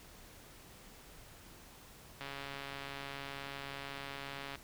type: click train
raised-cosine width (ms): 0.3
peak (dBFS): -27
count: 327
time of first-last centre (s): 2.21-4.555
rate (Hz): 139
effects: pink hiss -56 dBFS RMS until 4.63 s